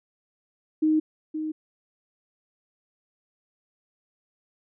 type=tone with echo; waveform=sine; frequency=311.1 Hz; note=D#4; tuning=in tune; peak=-18 dBFS; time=0.82-1 s; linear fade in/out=10 ms; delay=520 ms; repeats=1; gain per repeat=-9 dB; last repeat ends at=1.52 s; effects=none